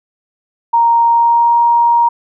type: tone with pitch glide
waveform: sine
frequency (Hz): 932.3 to 941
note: A#5 to A#5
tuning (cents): 0 to +16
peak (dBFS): -7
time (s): 0.73-2.09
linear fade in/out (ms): 10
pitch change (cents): +16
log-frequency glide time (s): 1.08-1.58
effects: none

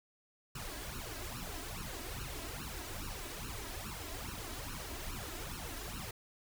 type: noise with flanger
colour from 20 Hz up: pink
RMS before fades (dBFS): -43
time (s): 0.55-6.11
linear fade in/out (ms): 5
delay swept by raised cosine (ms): 0.71 to 3.11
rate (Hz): 2.4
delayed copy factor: +0.95
effects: none

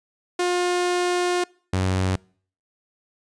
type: tone pair in turn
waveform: sawtooth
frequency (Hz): 356.2 / 93.5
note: F4 / F#2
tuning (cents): +34 / +19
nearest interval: octave + major seventh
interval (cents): 2315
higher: first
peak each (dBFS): -16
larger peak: neither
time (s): 0.39-1.44 / 1.73-2.16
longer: first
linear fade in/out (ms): 5
effects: noise-tail reverb RT60 0.5 s tail -26 dB re dry + resampled to 22050 Hz

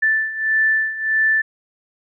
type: beating tone pair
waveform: sine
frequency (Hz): 1760 / 1761.6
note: A6 / A6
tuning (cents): 0 / +2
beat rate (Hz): 1.6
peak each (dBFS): -21 / -17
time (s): 0.02-1.42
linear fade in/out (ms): 10
effects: none

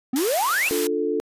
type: exponential sweep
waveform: triangle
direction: up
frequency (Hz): 241.5 to 2794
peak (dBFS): -18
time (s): 0.13-0.69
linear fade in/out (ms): 5
type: high-pass noise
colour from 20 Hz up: white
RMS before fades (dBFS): -28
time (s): 0.16-0.87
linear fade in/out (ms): 0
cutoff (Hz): 470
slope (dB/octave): 12
type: chord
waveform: sine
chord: D minor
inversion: none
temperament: just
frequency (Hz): 293.7 / 352.4 / 440.5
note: D4 / F4 / A4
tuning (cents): 0 / +16 / +2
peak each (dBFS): -27 / -27 / -23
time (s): 0.71-1.2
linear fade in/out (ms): 0
effects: resampled to 32000 Hz

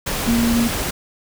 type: tone in noise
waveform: sine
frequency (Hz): 233.8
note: A#3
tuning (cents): +5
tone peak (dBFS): -15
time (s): 0.27-0.68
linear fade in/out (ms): 10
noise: pink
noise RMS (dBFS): -23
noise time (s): 0.06-0.91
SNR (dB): +5
effects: none

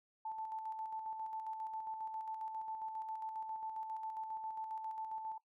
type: tone with tremolo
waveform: sine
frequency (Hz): 880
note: A5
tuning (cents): 0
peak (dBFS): -39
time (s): 0.25-5.38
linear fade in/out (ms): 5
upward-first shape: square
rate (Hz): 7.4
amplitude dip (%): 40
effects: noise-tail reverb RT60 0.1 s tail -17 dB re dry

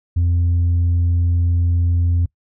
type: tone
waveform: sine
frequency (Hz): 86.3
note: F2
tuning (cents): -20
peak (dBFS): -11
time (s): 0.16-2.26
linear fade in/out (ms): 10
effects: noise-tail reverb RT60 0.1 s tail -24 dB re dry + tanh soft clip ceiling -12 dBFS

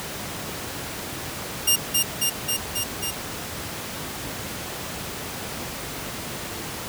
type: tone with echo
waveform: 10% pulse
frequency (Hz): 2815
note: F7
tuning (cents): +13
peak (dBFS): -7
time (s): 1.67-1.76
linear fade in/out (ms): 10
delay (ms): 270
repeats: 5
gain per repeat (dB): -2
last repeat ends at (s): 3.11
effects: pink hiss -32 dBFS RMS until 6.88 s + high-pass 80 Hz 12 dB/octave

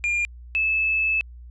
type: tone pair in turn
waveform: triangle / sine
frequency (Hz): 2406 / 2613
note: D7 / E7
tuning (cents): +41 / -16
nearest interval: minor second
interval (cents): 143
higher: second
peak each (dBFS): -19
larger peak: neither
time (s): 0.04-0.25 / 0.55-1.21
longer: second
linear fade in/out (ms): 0
effects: added 60 Hz sine -39 dBFS peak until 1.5 s + resampled to 22050 Hz

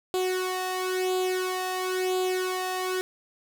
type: tone with flanger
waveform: sawtooth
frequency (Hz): 370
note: F#4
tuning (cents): 0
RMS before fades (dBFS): -28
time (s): 0.14-3.01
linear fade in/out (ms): 0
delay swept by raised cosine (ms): 0.26 to 1.13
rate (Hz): 0.98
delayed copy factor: +0.7
effects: none

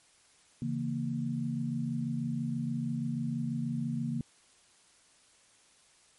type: chord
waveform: sine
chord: A# diminished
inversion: first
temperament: equal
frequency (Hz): 138.59 / 164.81 / 233.1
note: C#3 / E3 / A#3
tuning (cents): 0 / 0 / 0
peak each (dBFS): -35 / -37 / -33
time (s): 0.62-4.21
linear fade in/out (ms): 2
effects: white hiss -63 dBFS RMS until 6.18 s + MP3 48 kbps

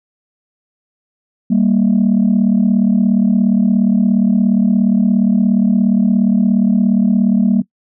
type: tone pair together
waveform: sine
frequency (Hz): 196.01 / 233.1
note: G3 / A#3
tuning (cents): 0 / 0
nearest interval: minor third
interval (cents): 300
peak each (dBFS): -11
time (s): 1.5-7.62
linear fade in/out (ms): 10
effects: noise-tail reverb RT60 0.1 s tail -21 dB re dry + tanh soft clip ceiling -5 dBFS

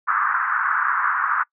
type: band-pass noise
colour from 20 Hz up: pink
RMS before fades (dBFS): -21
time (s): 0.07-1.44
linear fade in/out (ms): 20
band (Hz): 1100 to 1600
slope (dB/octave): 48
effects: noise-tail reverb RT60 0.1 s tail -25 dB re dry

